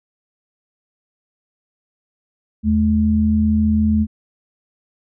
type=tone pair together; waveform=sine; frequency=80.7 / 215.4 Hz; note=E2 / A3; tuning=-36 / -37 cents; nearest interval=octave + perfect fourth; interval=1699 cents; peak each=-18 / -14 dBFS; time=2.63-4.07 s; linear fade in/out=50 ms; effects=none